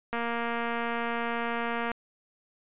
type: click train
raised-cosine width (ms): 0.5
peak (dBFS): -17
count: 419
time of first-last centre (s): 0.13-1.916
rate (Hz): 234
effects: resampled to 8000 Hz